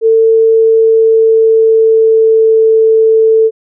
sine tone with pitch glide, 448.3 to 443.9 Hz, A4 to A4, +32 to +15 cents, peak -4 dBFS, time 0.01-3.51 s, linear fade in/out 50 ms, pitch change -17 cents, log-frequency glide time 0.43-2.66 s, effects none

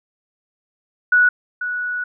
sine tone pair in turn, 1470 / 1470 Hz, F#6 / F#6, -12 / -12 cents, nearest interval unison, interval 0 cents, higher neither, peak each -10 / -21 dBFS, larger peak first, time 1.12-1.29 / 1.61-2.04 s, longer second, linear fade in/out 5 ms, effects none

